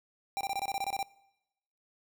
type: tone bursts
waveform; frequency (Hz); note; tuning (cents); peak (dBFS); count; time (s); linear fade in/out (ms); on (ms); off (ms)
square; 790; G5; +13; -31; 11; 0.37-1.028; 0; 38; 24
effects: noise-tail reverb RT60 0.9 s tail -22 dB re dry